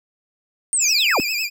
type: linear sweep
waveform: sine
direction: down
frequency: 8850 to 192 Hz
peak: -16 dBFS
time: 0.73-1.2 s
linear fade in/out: 0 ms
type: tone with vibrato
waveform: 25% pulse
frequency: 2489 Hz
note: D#7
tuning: in tune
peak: -17 dBFS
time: 0.79-1.5 s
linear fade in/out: 50 ms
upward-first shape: triangle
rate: 10 Hz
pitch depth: 120 cents each way
effects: none